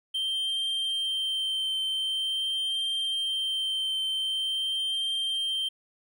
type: tone with vibrato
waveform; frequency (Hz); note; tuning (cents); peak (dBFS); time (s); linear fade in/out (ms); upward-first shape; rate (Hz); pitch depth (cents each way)
triangle; 3136; G7; 0; -25; 0.14-5.69; 10; triangle; 0.45; 16
effects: none